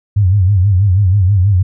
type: tone with vibrato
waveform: sine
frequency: 96.4 Hz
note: G2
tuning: 28 cents flat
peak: -7 dBFS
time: 0.16-1.63 s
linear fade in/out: 10 ms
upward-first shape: sine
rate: 6.2 Hz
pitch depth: 140 cents each way
effects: none